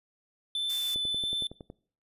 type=tone with vibrato; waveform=triangle; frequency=3520 Hz; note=A7; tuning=in tune; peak=-27 dBFS; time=0.55-1.47 s; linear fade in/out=2 ms; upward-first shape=sine; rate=1.6 Hz; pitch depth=8 cents each way
type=noise; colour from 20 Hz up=blue; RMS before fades=-38 dBFS; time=0.69-0.95 s; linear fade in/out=10 ms
type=click train; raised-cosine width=2 ms; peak=-29 dBFS; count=9; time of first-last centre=0.96-1.701 s; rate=10.8 Hz
effects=noise-tail reverb RT60 0.5 s tail -22 dB re dry + resampled to 32000 Hz